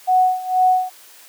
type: tone with tremolo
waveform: sine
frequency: 740 Hz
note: F#5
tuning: in tune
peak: -10 dBFS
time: 0.07-0.9 s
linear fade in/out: 20 ms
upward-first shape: sine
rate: 2.1 Hz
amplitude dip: 85%
effects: white hiss -45 dBFS RMS until 1.28 s + high-pass 400 Hz 12 dB/octave